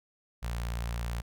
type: tone with notch filter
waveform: sawtooth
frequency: 58.27 Hz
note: A#1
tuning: in tune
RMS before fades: -34 dBFS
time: 0.42-1.22 s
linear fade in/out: 20 ms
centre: 320 Hz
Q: 0.56
effects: none